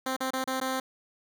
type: tone with dropouts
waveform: 10% pulse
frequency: 261.6 Hz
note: C4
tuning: in tune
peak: -20 dBFS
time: 0.06-0.8 s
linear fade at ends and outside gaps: 5 ms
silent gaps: 0.165-0.205 / 0.306-0.334 / 0.442-0.474 / 0.602-0.612 s
effects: none